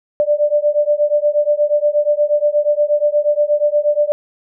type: beating tone pair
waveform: sine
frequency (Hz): 587.3 / 595.7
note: D5 / D5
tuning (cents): 0 / +24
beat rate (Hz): 8.4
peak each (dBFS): -15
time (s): 0.2-4.12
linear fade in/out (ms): 0
effects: none